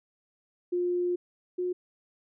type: tone pair in turn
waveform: sine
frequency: 354.7 / 360.3 Hz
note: F4 / F#4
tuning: +27 / -46 cents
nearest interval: unison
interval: 27 cents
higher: second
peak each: -25 / -27 dBFS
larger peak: first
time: 0.72-1.16 / 1.58-1.73 s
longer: first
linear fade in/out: 10 ms
effects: none